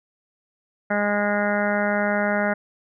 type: harmonic tone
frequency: 205.8 Hz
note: G#3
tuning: 16 cents flat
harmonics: 1 / 2 / 3 / 4 / 5 / 6 / 7 / 8 / 9 / 10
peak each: -25 / -32 / -24 / -29 / -37 / -36 / -27 / -32 / -31 / -35 dBFS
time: 0.9-2.54 s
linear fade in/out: 10 ms
effects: none